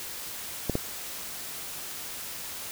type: clicks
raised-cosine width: 2 ms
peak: -12 dBFS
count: 2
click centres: 0.697 / 0.754 s
effects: white hiss -38 dBFS RMS until 2.71 s